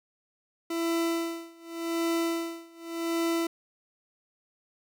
40% pulse tone with tremolo, 333.6 Hz, E4, 21 cents sharp, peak -24 dBFS, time 0.7-3.47 s, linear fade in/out 5 ms, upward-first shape sine, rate 0.87 Hz, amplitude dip 95%, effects none

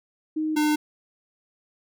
sine / square tone pair in turn, 311.1 / 301.9 Hz, D#4 / D4, 0 / +48 cents, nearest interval minor second, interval 52 cents, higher first, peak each -23 / -20 dBFS, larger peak second, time 0.36-0.56 / 0.56-0.76 s, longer neither, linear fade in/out 10 ms, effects none

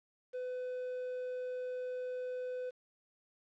triangle tone with quantisation, 503 Hz, B4, 32 cents sharp, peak -35 dBFS, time 0.33-2.71 s, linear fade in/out 20 ms, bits 10, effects low-pass 4000 Hz 12 dB/octave

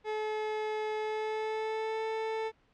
30% pulse tone with pitch glide, 430 to 442.3 Hz, A4 to A4, -40 to +9 cents, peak -29 dBFS, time 0.04-2.52 s, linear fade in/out 50 ms, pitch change +49 cents, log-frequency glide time 0.97-2.03 s, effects pink hiss -68 dBFS RMS until 2.73 s + low-pass 3000 Hz 12 dB/octave

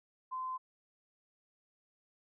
sine tone, 1031 Hz, C6, 26 cents flat, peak -36 dBFS, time 0.31-0.58 s, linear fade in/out 20 ms, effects none

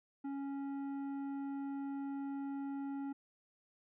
sine tone with tanh clipping, 277.2 Hz, C#4, in tune, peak -40 dBFS, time 0.24-3.13 s, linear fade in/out 10 ms, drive 10 dB, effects none

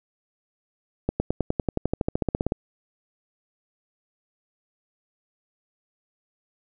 accelerating click train, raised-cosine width 2 ms, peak -9 dBFS, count 19, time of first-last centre 1.09-2.521 s, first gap 110 ms, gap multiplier 0.96, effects none

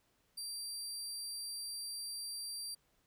25% pulse tone, 4708 Hz, D8, 3 cents sharp, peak -36 dBFS, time 0.37-2.75 s, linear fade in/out 10 ms, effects pink hiss -75 dBFS RMS until 3.06 s

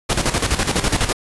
pink noise with tremolo, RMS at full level -17 dBFS, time 0.09-1.13 s, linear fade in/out 10 ms, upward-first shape square, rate 12 Hz, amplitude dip 65%, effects resampled to 24000 Hz

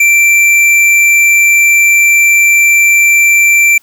sine tone with tanh clipping, 2349 Hz, D7, in tune, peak -6 dBFS, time 0-3.78 s, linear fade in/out 5 ms, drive 13 dB, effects white hiss -49 dBFS RMS until 3.82 s

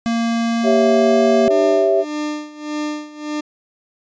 square tone with pitch glide, 231.1 to 234.1 Hz, A#3 to A#3, -15 to +8 cents, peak -17 dBFS, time 0.06-1.48 s, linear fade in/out 0 ms, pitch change +23 cents, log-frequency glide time 0.5-1.2 s
sine chord, C# diminished, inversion second, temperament equal, 392 / 554.4 / 659.3 Hz, G4 / C#5 / E5, 0 / 0 / 0 cents, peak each -16 / -20 / -15 dBFS, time 0.63-2.05 s, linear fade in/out 50 ms
40% pulse tone with tremolo, 300 Hz, D4, 37 cents sharp, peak -19 dBFS, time 1.5-3.41 s, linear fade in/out 10 ms, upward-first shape sine, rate 1.7 Hz, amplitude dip 85%
effects resampled to 16000 Hz

